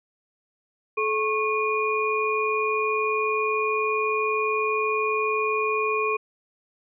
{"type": "tone cluster", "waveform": "sine", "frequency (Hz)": [431.9, 1094, 2441], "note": ["A4", "C#6", "D#7"], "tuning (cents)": [-32, -23, -34], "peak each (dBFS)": [-25, -26, -27], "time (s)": [0.97, 6.17], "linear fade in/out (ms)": 10, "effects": []}